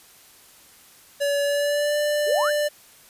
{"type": "tone with pitch glide", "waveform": "square", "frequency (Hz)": [570, 591.8], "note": ["C#5", "D5"], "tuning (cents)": [48, 13], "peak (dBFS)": -21, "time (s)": [1.2, 2.69], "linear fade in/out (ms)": 20, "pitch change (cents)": 65, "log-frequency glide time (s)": [1.43, 1.97]}
{"type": "exponential sweep", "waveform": "sine", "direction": "up", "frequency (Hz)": [373.8, 1937], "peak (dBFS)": -22, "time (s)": [2.26, 2.53], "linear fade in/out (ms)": 50}
{"effects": ["white hiss -51 dBFS RMS until 3.09 s", "resampled to 32000 Hz"]}